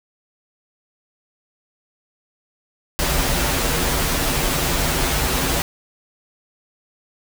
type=noise with comb filter; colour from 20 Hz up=pink; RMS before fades=-20 dBFS; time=2.99-5.62 s; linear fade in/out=0 ms; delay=9.6 ms; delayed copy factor=-0.75; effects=none